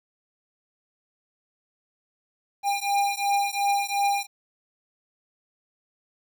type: beating tone pair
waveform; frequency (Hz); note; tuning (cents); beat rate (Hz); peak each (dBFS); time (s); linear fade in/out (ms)
square; 802 / 804.8; G5 / G5; +39 / +45; 2.8; -26; 2.63-4.27; 50
effects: 10-bit